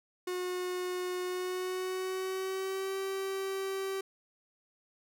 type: tone with pitch glide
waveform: 45% pulse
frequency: 362.8 to 386.6 Hz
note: F#4 to G4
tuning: -34 to -24 cents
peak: -33 dBFS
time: 0.27-4.01 s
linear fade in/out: 5 ms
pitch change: +110 cents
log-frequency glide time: 1.24-2.97 s
effects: none